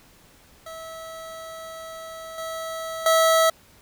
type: tone with level steps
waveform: 25% pulse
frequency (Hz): 650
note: E5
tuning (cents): -24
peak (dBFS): -32 / -26 / -12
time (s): 0.66-3.5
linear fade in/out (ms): 5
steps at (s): 2.38 / 3.06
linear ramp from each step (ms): 2
effects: pink hiss -54 dBFS RMS until 3.81 s